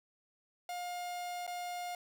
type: tone with dropouts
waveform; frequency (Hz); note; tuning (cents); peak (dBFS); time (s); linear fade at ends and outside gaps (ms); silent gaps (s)
45% pulse; 710; F5; +28; -38; 0.69-1.95; 2; 1.467-1.476
effects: none